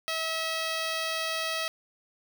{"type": "tone with notch filter", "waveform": "5% pulse", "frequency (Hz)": 646, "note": "E5", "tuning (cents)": -35, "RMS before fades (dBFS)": -31, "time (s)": [0.08, 1.68], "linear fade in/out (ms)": 0, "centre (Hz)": 7400, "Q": 0.96, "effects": []}